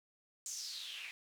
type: noise with band-pass filter sweep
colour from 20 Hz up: white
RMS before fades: -45 dBFS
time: 0.46-1.11 s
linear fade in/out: 0 ms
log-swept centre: 7100 to 2200 Hz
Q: 5.5
effects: none